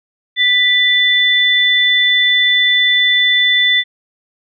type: tone pair together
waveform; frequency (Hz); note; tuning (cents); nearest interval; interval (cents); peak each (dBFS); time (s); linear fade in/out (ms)
sine; 1975.5 / 3510; B6 / A7; 0 / -5; minor seventh; 995; -12; 0.36-3.84; 50
effects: none